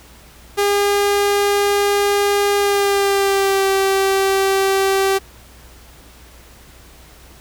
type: tone with pitch glide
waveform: sawtooth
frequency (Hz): 405.3 to 388.1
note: G#4 to G4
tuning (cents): -42 to -17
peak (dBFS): -10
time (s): 0.57-5.19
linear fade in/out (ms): 20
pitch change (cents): -75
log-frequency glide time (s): 2.57-3.68
effects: added 60 Hz sine -44 dBFS peak until 7.4 s + pink hiss -45 dBFS RMS until 7.4 s